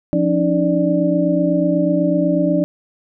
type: tone cluster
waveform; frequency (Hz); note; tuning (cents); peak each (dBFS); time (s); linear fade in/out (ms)
sine; 175 / 281.8 / 309.9 / 589; F3 / C#4 / D#4 / D5; +4 / +29 / -7 / +5; -19; 0.13-2.64; 0
effects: none